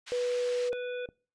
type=band-pass noise; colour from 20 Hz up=pink; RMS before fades=-45 dBFS; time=0.06-0.7 s; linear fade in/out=20 ms; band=1800 to 5500 Hz; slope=12 dB/octave
type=tone; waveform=sine; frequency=490.8 Hz; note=B4; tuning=11 cents flat; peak=-27 dBFS; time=0.12-0.73 s; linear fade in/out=0 ms
type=harmonic tone; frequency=493.9 Hz; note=B4; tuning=in tune; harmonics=1 / 3 / 5 / 7; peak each=-33 / -43 / -45 / -50 dBFS; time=0.72-1.06 s; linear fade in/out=5 ms
type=click; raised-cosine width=2 ms; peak=-31 dBFS; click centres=1.089 s
effects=noise-tail reverb RT60 0.4 s tail -26 dB re dry + resampled to 22050 Hz